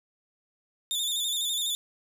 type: tone with vibrato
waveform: sawtooth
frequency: 3562 Hz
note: A7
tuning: 21 cents sharp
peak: -24 dBFS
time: 0.91-1.75 s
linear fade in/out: 0 ms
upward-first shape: square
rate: 12 Hz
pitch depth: 46 cents each way
effects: none